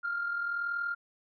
sine tone pair together, 1363 / 1403.7 Hz, F6 / F6, -43 / +8 cents, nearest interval minor second, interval 51 cents, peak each -39 / -30 dBFS, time 0.03-0.95 s, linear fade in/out 20 ms, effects tanh soft clip ceiling -24 dBFS

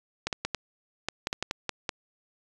clicks, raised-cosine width 0.2 ms, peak -11 dBFS, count 11, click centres 0.27 / 0.328 / 0.45 / 0.547 / 1.086 / 1.271 / 1.329 / 1.426 / 1.511 / 1.693 / 1.892 s, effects resampled to 24000 Hz + 8-bit

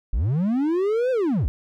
triangle linear two-way sweep, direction up then down, 39.38 to 527 to 39.38 Hz, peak -17 dBFS, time 0.13-1.48 s, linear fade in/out 0 ms, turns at 1.11 s, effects none

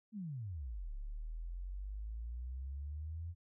sine exponential two-way sweep, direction down then up, 228.6 to 34.59 to 87 Hz, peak -40 dBFS, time 0.12-3.35 s, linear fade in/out 50 ms, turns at 0.93 s, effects none

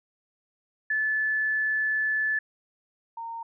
sine tone pair in turn, 1736 / 919.6 Hz, A6 / A#5, -24 / -24 cents, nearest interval major seventh, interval 1100 cents, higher first, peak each -23 / -33 dBFS, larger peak first, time 0.9-2.39 / 3.17-3.43 s, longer first, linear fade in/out 5 ms, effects none

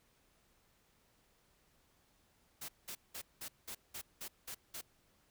white noise bursts, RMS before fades -45 dBFS, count 9, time 2.61-4.814 s, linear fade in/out 10 ms, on 76 ms, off 190 ms, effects pink hiss -72 dBFS RMS until 5.3 s

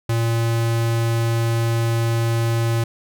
square tone, 115.4 Hz, A#2, 17 cents flat, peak -18 dBFS, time 0.09-2.84 s, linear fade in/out 5 ms, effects none

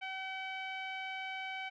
sawtooth tone with low-pass filter, 762 Hz, G5, 49 cents flat, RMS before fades -41 dBFS, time 0.01-1.7 s, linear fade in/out 20 ms, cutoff 2600 Hz, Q 6.8, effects none

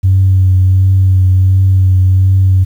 sine tone with vibrato, 94.1 Hz, F#2, 30 cents sharp, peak -4 dBFS, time 0.03-2.65 s, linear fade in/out 20 ms, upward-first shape triangle, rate 1.4 Hz, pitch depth 27 cents each way, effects tanh soft clip ceiling -1 dBFS + 7-bit

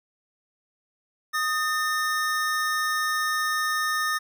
square tone pair together, 1244.9 / 1800 Hz, D#6 / A6, +1 / +39 cents, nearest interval tritone, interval 638 cents, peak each -27 dBFS, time 1.33-4.19 s, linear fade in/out 20 ms, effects none

